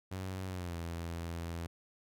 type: tone with pitch glide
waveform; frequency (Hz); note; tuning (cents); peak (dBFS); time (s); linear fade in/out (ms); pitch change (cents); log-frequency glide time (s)
sawtooth; 94 to 84.23; F#2 to E2; +28 to +38; -34; 0.11-1.67; 10; -190; 0.49-0.76
effects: none